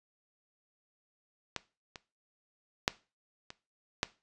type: clicks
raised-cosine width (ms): 0.2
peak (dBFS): -16 / -26 / -7 / -26 / -10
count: 5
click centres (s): 1.563 / 1.958 / 2.879 / 3.504 / 4.031
effects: noise-tail reverb RT60 0.3 s tail -18 dB re dry + resampled to 22050 Hz